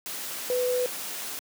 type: tone in noise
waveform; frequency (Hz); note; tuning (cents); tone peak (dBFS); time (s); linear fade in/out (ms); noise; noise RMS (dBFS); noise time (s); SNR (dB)
sine; 498.3; B4; +15; -23; 0.5-0.86; 0; white; -35; 0.06-1.39; +9
effects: high-pass 200 Hz 12 dB/octave